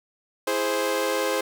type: chord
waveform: sawtooth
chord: E augmented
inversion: none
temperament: equal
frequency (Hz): 329.6 / 415.3 / 523.3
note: E4 / G#4 / B#4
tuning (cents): 0 / 0 / 0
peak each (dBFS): -27 / -24 / -21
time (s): 0.47-1.41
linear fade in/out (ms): 5
effects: none